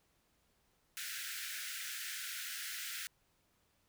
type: high-pass noise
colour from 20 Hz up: pink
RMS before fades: -43 dBFS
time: 0.97-3.07 s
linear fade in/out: 0 ms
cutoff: 1400 Hz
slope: 96 dB/octave
effects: pink hiss -75 dBFS RMS until 3.88 s

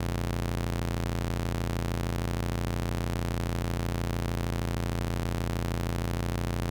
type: ring-modulated tone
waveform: sawtooth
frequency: 86.3 Hz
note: F2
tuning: 20 cents flat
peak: -21 dBFS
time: 0-6.7 s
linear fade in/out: 5 ms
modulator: 26.7 Hz
effects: none

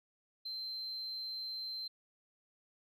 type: tone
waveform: sine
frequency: 4112 Hz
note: C8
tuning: 31 cents flat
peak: -37 dBFS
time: 0.45-1.88 s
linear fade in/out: 10 ms
effects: tanh soft clip ceiling -37 dBFS

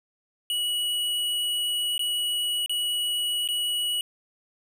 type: tone with dropouts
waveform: square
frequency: 2927 Hz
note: F#7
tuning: 19 cents flat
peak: -25 dBFS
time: 0.5-4.01 s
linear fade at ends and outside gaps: 1 ms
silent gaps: 1.979-1.993 / 2.661-2.695 / 3.476-3.487 s
effects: none

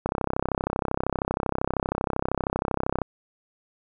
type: click train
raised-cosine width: 1 ms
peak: -10 dBFS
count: 98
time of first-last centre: 0.06-3.017 s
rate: 32.8 Hz
effects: none

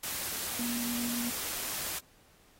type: tone in noise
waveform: sine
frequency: 239.1 Hz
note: A#3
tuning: 44 cents sharp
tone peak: -33 dBFS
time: 0.59-1.3 s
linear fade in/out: 5 ms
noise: white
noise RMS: -36 dBFS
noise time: 0.03-1.99 s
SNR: 0 dB
effects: pink hiss -63 dBFS RMS until 2.59 s + AAC 48 kbps

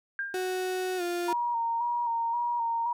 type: tone with exponential decay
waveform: sine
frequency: 1600 Hz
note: G6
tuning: 35 cents sharp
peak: -27 dBFS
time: 0.19-0.65 s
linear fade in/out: 1 ms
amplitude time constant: 100 ms
type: tone with pitch glide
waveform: 35% pulse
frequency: 370 to 349.6 Hz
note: F#4 to F4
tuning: 0 to +2 cents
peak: -27 dBFS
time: 0.34-1.33 s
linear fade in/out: 2 ms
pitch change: -98 cents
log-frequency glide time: 0.97-1.02 s
type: tone with vibrato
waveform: sine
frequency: 940 Hz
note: A#5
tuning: 14 cents sharp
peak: -26 dBFS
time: 1.28-2.93 s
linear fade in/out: 5 ms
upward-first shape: square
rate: 1.9 Hz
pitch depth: 28 cents each way
effects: none

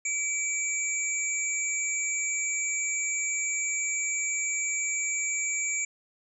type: tone cluster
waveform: sine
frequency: 2314 / 6820 / 7380 Hz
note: D7 / G#8 / A#8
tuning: -26 / +45 / -18 cents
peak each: -30 / -32 / -32 dBFS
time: 0.05-5.85 s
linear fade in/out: 5 ms
effects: none

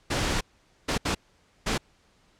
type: noise bursts at uneven times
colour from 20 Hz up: pink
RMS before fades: -26 dBFS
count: 4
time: 0.1-0.41 / 0.88-0.98 / 1.05-1.15 / 1.66-1.78 s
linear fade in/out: 10 ms
effects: pink hiss -63 dBFS RMS until 2.39 s + low-pass 7000 Hz 12 dB/octave

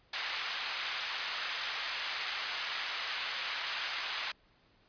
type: band-pass noise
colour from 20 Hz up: white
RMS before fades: -37 dBFS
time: 0.13-4.32 s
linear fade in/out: 5 ms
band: 1100 to 3600 Hz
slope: 12 dB/octave
effects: pink hiss -67 dBFS RMS until 4.88 s + resampled to 11025 Hz

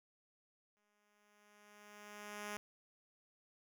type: tone with exponential growth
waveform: 5% pulse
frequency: 207.7 Hz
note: G#3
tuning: in tune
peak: -30 dBFS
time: 0.77-2.57 s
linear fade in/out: 0 ms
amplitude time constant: 390 ms
effects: none

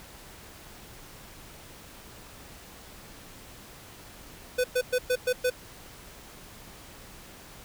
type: tone bursts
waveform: square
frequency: 501 Hz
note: B4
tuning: 25 cents sharp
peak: -23 dBFS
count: 6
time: 4.58-5.502 s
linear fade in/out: 10 ms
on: 62 ms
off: 110 ms
effects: pink hiss -48 dBFS RMS until 7.64 s

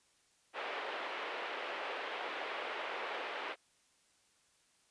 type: band-pass noise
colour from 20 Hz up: pink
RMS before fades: -41 dBFS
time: 0.53-3.56 s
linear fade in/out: 50 ms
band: 440 to 3100 Hz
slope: 24 dB/octave
effects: white hiss -71 dBFS RMS until 4.9 s + resampled to 22050 Hz

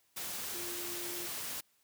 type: tone in noise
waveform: sine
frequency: 349.2 Hz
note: F4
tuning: in tune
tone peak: -45 dBFS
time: 0.54-1.27 s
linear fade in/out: 10 ms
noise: white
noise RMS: -40 dBFS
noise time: 0.16-1.61 s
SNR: -8 dB
effects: white hiss -72 dBFS RMS until 1.83 s + high-pass 60 Hz 12 dB/octave

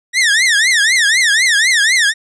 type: tone with vibrato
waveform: sawtooth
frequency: 1862 Hz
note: A#6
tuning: 2 cents flat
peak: -6 dBFS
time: 0.13-2.14 s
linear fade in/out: 50 ms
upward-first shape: triangle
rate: 4 Hz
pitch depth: 270 cents each way
effects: resampled to 22050 Hz

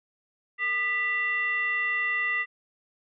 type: tone with frequency modulation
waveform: sine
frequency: 1975.5 Hz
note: B6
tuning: in tune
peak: -24 dBFS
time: 0.58-2.46 s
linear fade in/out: 50 ms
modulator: 760 Hz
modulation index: 0.61
effects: none

